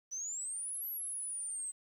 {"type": "exponential two-way sweep", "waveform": "sine", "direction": "up then down", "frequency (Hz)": [5920, 11840, 8120], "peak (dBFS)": -37, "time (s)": [0.11, 1.72], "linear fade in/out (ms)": 20, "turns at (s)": 0.87, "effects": ["11-bit"]}